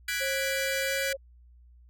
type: chord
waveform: sawtooth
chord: G# half-diminished seventh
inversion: third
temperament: equal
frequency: 1480 / 1661.2 / 1975.5 / 2349 Hz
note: F#6 / G#6 / B6 / D7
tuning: 0 / 0 / 0 / 0 cents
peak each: -31 dBFS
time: 0.08-1.13 s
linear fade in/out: 5 ms
type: tone with pitch glide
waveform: sine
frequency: 537 to 543.2 Hz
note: C5 to C#5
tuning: +45 to -35 cents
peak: -31 dBFS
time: 0.2-1.17 s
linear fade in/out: 20 ms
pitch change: +20 cents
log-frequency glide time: 0.87-0.92 s
effects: added 60 Hz sine -52 dBFS peak until 1.89 s